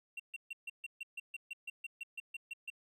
triangle tone bursts, 2736 Hz, F7, 36 cents flat, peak -38 dBFS, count 16, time 0.17-2.702 s, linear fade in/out 5 ms, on 27 ms, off 140 ms, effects none

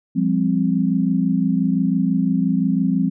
sine chord, F suspended second, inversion none, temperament equal with one note detuned, 174.61 / 200.5 / 261.6 Hz, F3 / G3 / C4, 0 / +39 / 0 cents, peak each -20 dBFS, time 0.15-3.1 s, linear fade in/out 20 ms, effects none

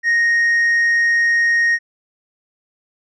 sine tone with tanh clipping, 1864.7 Hz, A#6, in tune, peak -13 dBFS, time 0.03-1.79 s, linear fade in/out 50 ms, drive 2 dB, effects none

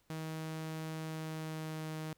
sawtooth tone with pitch glide, 158.7 to 156.88 Hz, D#3 to D#3, +35 to +15 cents, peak -35 dBFS, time 0.1-2.13 s, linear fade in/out 0 ms, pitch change -20 cents, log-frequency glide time 1.03-1.94 s, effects pink hiss -73 dBFS RMS until 2.17 s

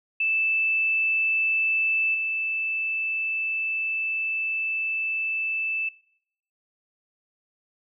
sine tone with level steps, 2637 Hz, E7, in tune, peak -21 / -25 dBFS, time 0.2-5.89 s, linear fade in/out 5 ms, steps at 2.14 s, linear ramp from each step 10 ms, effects noise-tail reverb RT60 0.7 s tail -22 dB re dry

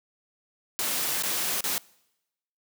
white noise with dropouts, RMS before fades -28 dBFS, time 0.79-1.78 s, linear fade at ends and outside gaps 0 ms, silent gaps 1.224-1.235 / 1.607-1.64 s, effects noise-tail reverb RT60 0.9 s tail -24 dB re dry + high-pass 150 Hz 12 dB/octave

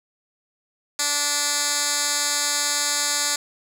10% pulse tone with band-pass filter, 290.9 Hz, D4, 16 cents flat, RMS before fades -23 dBFS, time 0.99-3.36 s, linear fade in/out 5 ms, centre 6900 Hz, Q 1.4, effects none

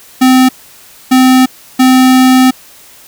square tone bursts at uneven times, 257.8 Hz, C4, 26 cents flat, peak -4 dBFS, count 3, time 0.21-0.49 / 1.11-1.46 / 1.79-2.51 s, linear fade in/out 10 ms, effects white hiss -38 dBFS RMS until 3.07 s

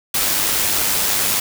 white noise with amplitude modulation, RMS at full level -17 dBFS, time 0.14-1.4 s, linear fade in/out 5 ms, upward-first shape sine, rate 101 Hz, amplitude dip 30%, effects none

